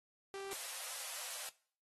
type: tone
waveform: sawtooth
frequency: 392 Hz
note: G4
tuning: in tune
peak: -39 dBFS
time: 0.34-0.53 s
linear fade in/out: 0 ms
type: high-pass noise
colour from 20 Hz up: white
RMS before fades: -44 dBFS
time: 0.51-1.49 s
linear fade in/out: 0 ms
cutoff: 500 Hz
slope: 96 dB/octave
effects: noise-tail reverb RT60 0.5 s tail -21 dB re dry + AAC 32 kbps